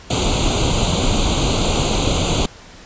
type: noise with comb filter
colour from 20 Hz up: pink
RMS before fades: -17 dBFS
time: 0.1-2.46 s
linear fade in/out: 5 ms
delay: 0.28 ms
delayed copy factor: +0.95
effects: pink hiss -41 dBFS RMS until 2.85 s + resampled to 16000 Hz